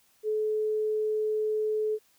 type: tone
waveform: sine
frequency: 430 Hz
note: A4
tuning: 40 cents flat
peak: -25 dBFS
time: 0.23-1.99 s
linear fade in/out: 50 ms
effects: white hiss -65 dBFS RMS until 2.18 s